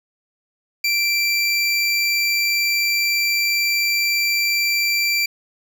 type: tone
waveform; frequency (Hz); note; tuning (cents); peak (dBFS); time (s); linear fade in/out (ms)
25% pulse; 2349; D7; 0; -13; 0.84-5.26; 5
effects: none